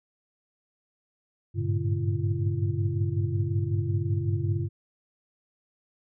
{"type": "tone cluster", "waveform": "sine", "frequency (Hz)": [98.5, 103.9, 116.7, 142.5, 340.9], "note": ["G2", "G#2", "A#2", "C#3", "F4"], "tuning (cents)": [9, 1, 2, 48, -42], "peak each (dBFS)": [-27, -32, -31, -31, -36], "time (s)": [1.54, 4.69], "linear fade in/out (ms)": 50, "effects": []}